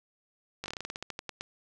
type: slowing click train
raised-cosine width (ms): 0.2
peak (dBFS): -19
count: 15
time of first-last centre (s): 0.64-1.41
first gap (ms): 19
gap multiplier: 1.15
effects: none